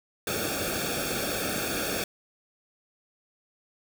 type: noise with comb filter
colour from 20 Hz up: pink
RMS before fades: -30 dBFS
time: 0.27-2.04 s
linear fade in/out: 2 ms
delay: 1 ms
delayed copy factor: -0.95
effects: none